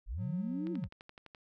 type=linear two-way sweep; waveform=sine; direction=up then down; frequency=32.7 to 349.2 to 32.7 Hz; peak=-35 dBFS; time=0.06-0.89 s; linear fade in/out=50 ms; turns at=0.72 s
type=tone; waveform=triangle; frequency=182 Hz; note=F#3; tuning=28 cents flat; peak=-36 dBFS; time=0.17-0.88 s; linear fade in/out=50 ms
type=click train; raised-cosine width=0.3 ms; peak=-34 dBFS; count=9; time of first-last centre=0.67-1.348 s; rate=11.8 Hz
effects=none